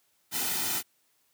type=noise with comb filter; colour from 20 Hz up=white; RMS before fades=-30 dBFS; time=0.31-0.83 s; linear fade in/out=50 ms; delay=1.8 ms; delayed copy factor=-0.65; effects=white hiss -70 dBFS RMS until 1.33 s + high-pass 80 Hz 12 dB/octave